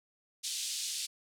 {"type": "band-pass noise", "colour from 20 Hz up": "pink", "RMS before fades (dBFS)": -37, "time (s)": [0.43, 1.07], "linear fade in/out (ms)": 20, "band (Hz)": [3400, 9600], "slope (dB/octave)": 24, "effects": []}